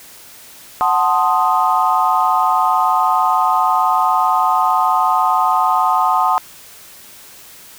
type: chord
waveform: sine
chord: F# diminished seventh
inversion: none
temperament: equal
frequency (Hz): 740 / 880 / 1046.5 / 1244.5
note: F#5 / A5 / C6 / Eb6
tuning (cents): 0 / 0 / 0 / 0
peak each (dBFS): -17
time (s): 0.81-6.38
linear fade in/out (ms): 0
effects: tanh soft clip ceiling -1 dBFS + white hiss -40 dBFS RMS until 7.78 s